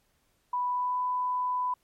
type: tone with pitch glide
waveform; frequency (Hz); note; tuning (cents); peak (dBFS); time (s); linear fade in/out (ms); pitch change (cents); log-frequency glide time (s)
sine; 987.8 to 997.5; B5 to B5; 0 to +17; -26; 0.53-1.74; 5; +17; 0.67-1
effects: pink hiss -71 dBFS RMS until 1.83 s + MP3 64 kbps